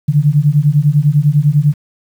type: beating tone pair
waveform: sine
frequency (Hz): 142.1 / 152.1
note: C#3 / D#3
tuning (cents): +43 / -39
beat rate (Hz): 10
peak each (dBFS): -11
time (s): 0.08-1.74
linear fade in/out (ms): 10
effects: 7-bit